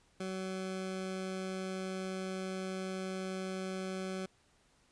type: tone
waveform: 20% pulse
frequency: 188.3 Hz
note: F#3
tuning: 31 cents sharp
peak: -32 dBFS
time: 0.2-4.26 s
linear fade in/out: 5 ms
effects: pink hiss -69 dBFS RMS until 4.91 s + resampled to 22050 Hz